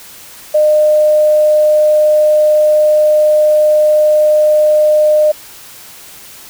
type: tone with quantisation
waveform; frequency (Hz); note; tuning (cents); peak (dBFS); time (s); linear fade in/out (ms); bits
sine; 608; D#5; -40; -6; 0.54-5.32; 10; 6
effects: white hiss -35 dBFS RMS until 6.49 s

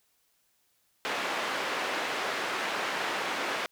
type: band-pass noise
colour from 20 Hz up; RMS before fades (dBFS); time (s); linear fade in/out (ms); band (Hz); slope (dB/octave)
white; -32; 1.05-3.66; 0; 330 to 2100; 12
effects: white hiss -71 dBFS RMS until 3.71 s

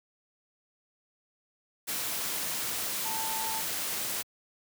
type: tone in noise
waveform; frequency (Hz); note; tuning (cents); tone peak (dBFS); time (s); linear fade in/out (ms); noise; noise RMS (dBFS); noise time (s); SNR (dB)
sine; 889; A5; +18; -35; 3.04-3.61; 20; white; -33; 1.87-4.23; -5
effects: high-pass 100 Hz 12 dB/octave

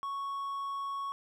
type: tone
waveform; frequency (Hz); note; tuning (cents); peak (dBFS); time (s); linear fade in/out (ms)
triangle; 1108.7; C#6; 0; -32; 0.03-1.12; 0
effects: none

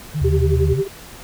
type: tone with vibrato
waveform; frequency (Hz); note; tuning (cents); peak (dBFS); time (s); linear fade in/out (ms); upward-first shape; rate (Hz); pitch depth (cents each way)
sine; 138.2; C#3; -5; -19; 0.14-0.82; 20; triangle; 6.3; 230
type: tone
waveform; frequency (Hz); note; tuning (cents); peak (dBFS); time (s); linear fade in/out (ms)
sine; 78.7; D#2; +20; -16; 0.21-0.74; 10
type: tone with tremolo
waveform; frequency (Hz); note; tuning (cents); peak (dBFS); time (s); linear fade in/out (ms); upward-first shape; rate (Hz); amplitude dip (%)
sine; 392; G4; 0; -15; 0.24-0.88; 10; sine; 11; 85
effects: pink hiss -39 dBFS RMS until 1.23 s

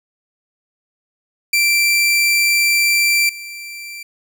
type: tone with level steps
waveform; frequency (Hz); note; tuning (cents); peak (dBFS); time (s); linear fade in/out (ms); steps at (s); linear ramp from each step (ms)
sawtooth; 2349; D7; 0; -9 / -26; 1.53-4.03; 5; 3.29; 2
effects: none

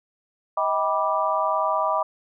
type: harmonic tone with a mistuned harmonic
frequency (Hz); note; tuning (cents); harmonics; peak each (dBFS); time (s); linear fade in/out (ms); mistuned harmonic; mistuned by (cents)
196; G3; 0; 3 / 4 / 5 / 6; -25 / -28 / -25 / -25; 0.57-2.03; 5; 3; +130
effects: none

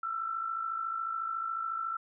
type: tone with amplitude modulation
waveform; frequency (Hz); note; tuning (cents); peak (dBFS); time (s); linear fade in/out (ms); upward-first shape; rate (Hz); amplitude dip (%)
sine; 1337; E6; +24; -29; 0.03-1.97; 5; sine; 54; 60
effects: none

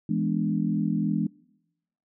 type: chord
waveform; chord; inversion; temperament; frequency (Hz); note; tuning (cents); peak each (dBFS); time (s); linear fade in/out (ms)
sine; E dominant seventh; none; equal; 164.81 / 207.7 / 246.9 / 293.7; E3 / G#3 / B3 / D4; 0 / 0 / 0 / 0; -28 / -26 / -31 / -30; 0.09-1.27; 5
effects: noise-tail reverb RT60 0.9 s tail -24 dB re dry

